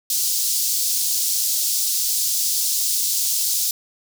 pink high-pass noise, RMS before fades -21 dBFS, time 0.1-3.71 s, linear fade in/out 2 ms, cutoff 4700 Hz, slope 24 dB/octave, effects none

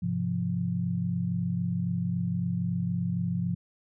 sine chord, F minor, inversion first, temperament equal, 103.83 / 130.81 / 174.61 Hz, Ab2 / C3 / F3, 0 / 0 / 0 cents, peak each -33 / -33 / -28 dBFS, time 0.02-3.55 s, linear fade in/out 10 ms, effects none

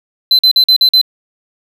triangle tone bursts, 4052 Hz, B7, 44 cents sharp, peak -4 dBFS, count 6, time 0.31-1.014 s, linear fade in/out 2 ms, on 79 ms, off 46 ms, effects none

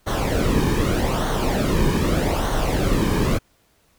brown noise with flanger, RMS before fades -20 dBFS, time 0.06-3.39 s, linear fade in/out 20 ms, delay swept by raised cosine 0.4 to 1.5 ms, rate 0.82 Hz, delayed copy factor -0.65, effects pink hiss -61 dBFS RMS until 3.98 s

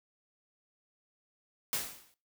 white noise with exponential decay, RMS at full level -30 dBFS, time 1.73-2.14 s, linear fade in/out 0 ms, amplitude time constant 88 ms, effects noise-tail reverb RT60 0.3 s tail -18 dB re dry

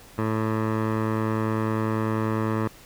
15% pulse tone with low-pass filter, 110 Hz, A2, in tune, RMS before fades -25 dBFS, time 0.18-2.68 s, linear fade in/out 5 ms, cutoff 1400 Hz, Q 1.5, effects pink hiss -49 dBFS RMS until 2.85 s

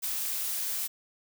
blue noise, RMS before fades -32 dBFS, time 0.02-0.88 s, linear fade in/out 20 ms, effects none

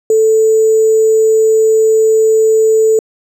sine tone with sample-and-hold, 440 Hz, A4, in tune, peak -6 dBFS, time 0.1-2.99 s, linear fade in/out 2 ms, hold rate 7350 Hz, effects low-pass 12000 Hz 12 dB/octave

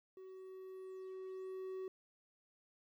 triangle tone with level ramp, 376.7 Hz, F#4, 31 cents sharp, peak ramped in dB -49 to -39 dBFS, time 0.17-1.88 s, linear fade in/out 2 ms, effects 13-bit

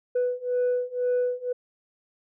sine beating tone pair, 493.9 / 495.9 Hz, B4 / B4, 0 / +7 cents, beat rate 2 Hz, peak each -25 / -24 dBFS, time 0.15-1.53 s, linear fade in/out 10 ms, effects tanh soft clip ceiling -19 dBFS

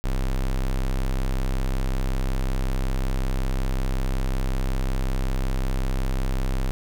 square tone, 32.7 Hz, C1, in tune, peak -22 dBFS, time 0.04-6.71 s, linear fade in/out 0 ms, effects none

